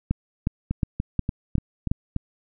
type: two click trains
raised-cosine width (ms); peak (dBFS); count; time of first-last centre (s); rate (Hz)
5; -9 / -12; 6 / 6; 0.11-1.915 / 0.71-2.163; 2.77 / 3.44
effects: none